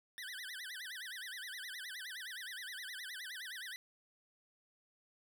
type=tone with vibrato; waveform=25% pulse; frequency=1733 Hz; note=A6; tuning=27 cents flat; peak=-40 dBFS; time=0.18-3.76 s; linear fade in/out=0 ms; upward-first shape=sine; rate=9.6 Hz; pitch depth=260 cents each way; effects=none